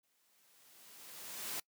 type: noise with exponential growth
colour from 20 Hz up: white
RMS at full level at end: -39 dBFS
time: 0.03-1.6 s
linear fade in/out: 5 ms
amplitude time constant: 340 ms
effects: noise-tail reverb RT60 0.1 s tail -24 dB re dry + high-pass 150 Hz 12 dB/octave